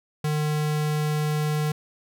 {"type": "tone", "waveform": "square", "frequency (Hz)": 151.4, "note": "D#3", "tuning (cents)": -47, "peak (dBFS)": -23, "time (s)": [0.24, 1.72], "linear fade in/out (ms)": 5, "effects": []}